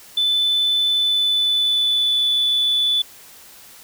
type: tone with pitch glide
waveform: sine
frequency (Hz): 3509 to 3473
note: A7 to A7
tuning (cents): -5 to -23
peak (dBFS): -14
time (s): 0.17-3.02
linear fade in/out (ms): 5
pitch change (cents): -18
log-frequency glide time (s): 0.87-2.28
effects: tanh soft clip ceiling -12 dBFS + white hiss -44 dBFS RMS until 3.83 s